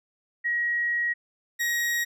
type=tone pair in turn; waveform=sine / 40% pulse; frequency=1900 / 1892.9 Hz; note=A#6 / A#6; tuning=+33 / +26 cents; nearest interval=unison; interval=7 cents; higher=first; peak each=-23 dBFS; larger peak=neither; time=0.44-1.14 / 1.59-2.05 s; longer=first; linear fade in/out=20 ms; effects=none